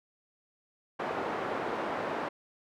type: band-pass noise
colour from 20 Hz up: pink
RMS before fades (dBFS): -34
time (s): 0.99-2.29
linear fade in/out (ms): 10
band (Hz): 360 to 1300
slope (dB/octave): 12
effects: none